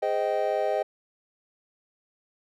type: chord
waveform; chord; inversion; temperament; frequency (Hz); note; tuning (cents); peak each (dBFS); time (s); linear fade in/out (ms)
triangle; Ab major seventh; none; just; 415.3 / 519.1 / 623 / 778.7; Ab4 / C5 / Eb5 / G5; 0 / -14 / +2 / -12; -29 / -28 / -25 / -28; 0.02-0.83; 10
effects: none